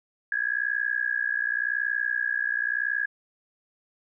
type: tone with amplitude modulation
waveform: sine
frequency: 1661.2 Hz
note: G#6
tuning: in tune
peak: -20 dBFS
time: 0.32-3.06 s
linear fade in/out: 2 ms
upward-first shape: sine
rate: 60.9 Hz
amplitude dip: 95%
effects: none